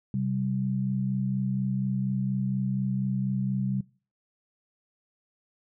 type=tone pair together; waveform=sine; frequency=130.41 / 194.6 Hz; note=C3 / G3; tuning=-5 / -12 cents; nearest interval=perfect fifth; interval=693 cents; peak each=-28 dBFS; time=0.14-3.81 s; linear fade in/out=2 ms; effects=noise-tail reverb RT60 0.4 s tail -23 dB re dry